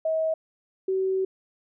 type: tone pair in turn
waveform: sine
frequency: 639 / 380 Hz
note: D#5 / F#4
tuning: +46 / +46 cents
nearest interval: major sixth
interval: 900 cents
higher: first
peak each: -22 dBFS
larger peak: neither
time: 0.05-0.34 / 0.88-1.25 s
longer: second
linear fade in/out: 5 ms
effects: none